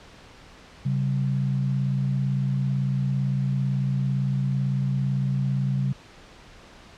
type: tone pair together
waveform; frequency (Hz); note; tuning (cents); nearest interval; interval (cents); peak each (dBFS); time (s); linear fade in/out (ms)
sine; 135.3 / 193.16; C#3 / G3; -42 / -25; tritone; 617; -22 / -29; 0.85-5.93; 10
effects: pink hiss -48 dBFS RMS until 6.97 s + low-pass 5000 Hz 12 dB/octave